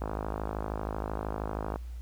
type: click train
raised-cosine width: 1 ms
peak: -19 dBFS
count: 93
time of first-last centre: 0.02-1.759 s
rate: 52.9 Hz
effects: added 60 Hz sine -37 dBFS peak until 2.01 s + pink hiss -61 dBFS RMS until 2.01 s